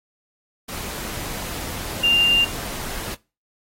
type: tone in noise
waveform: sine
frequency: 2794 Hz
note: F7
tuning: in tune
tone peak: -14 dBFS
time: 2.03-2.45 s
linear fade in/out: 10 ms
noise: pink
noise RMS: -31 dBFS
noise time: 0.68-3.15 s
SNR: +14 dB
effects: noise-tail reverb RT60 0.3 s tail -22 dB re dry + AAC 48 kbps